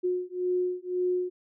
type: beating tone pair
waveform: sine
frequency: 361 / 362.9 Hz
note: F#4 / F#4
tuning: -43 / -34 cents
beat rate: 1.9 Hz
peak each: -29 dBFS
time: 0.03-1.3 s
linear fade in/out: 20 ms
effects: none